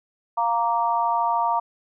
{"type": "chord", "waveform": "sine", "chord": "Bb major", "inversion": "second", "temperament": "just", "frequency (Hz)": [699.2, 932.3, 1165.4], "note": ["F5", "Bb5", "D6"], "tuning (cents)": [2, 0, -14], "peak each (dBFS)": [-25, -21, -27], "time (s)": [0.37, 1.6], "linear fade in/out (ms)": 10, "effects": []}